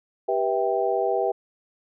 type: harmonic tone with a mistuned harmonic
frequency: 130.81 Hz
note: C3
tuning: in tune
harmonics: 3 / 4 / 5 / 6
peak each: -26 / -26 / -26 / -27 dBFS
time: 0.28-1.32 s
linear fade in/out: 10 ms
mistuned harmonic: 4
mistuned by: -120 cents
effects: none